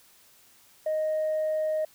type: tone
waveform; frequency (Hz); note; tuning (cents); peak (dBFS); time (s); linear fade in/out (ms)
sine; 622.3; D#5; 0; -23; 0.86-1.85; 5
effects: tanh soft clip ceiling -22 dBFS + white hiss -58 dBFS RMS until 1.94 s